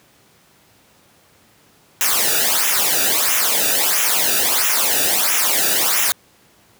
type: noise with flanger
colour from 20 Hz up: white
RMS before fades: -17 dBFS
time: 2.01-6.12 s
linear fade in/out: 0 ms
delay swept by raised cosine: 0.22 to 0.96 ms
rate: 1.5 Hz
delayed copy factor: -0.8
effects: pink hiss -53 dBFS RMS until 6.79 s + high-pass 100 Hz 12 dB/octave